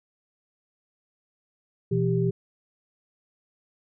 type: tone cluster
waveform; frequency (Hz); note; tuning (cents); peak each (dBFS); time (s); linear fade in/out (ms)
sine; 123.7 / 168.5 / 393.3; B2 / E3 / G4; +3 / +38 / +6; -25 / -25 / -26; 1.91-2.31; 10
effects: none